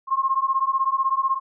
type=beating tone pair; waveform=sine; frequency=1063 / 1079 Hz; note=C6 / C#6; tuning=+27 / -47 cents; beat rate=16 Hz; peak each=-22 dBFS; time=0.07-1.4 s; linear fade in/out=50 ms; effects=none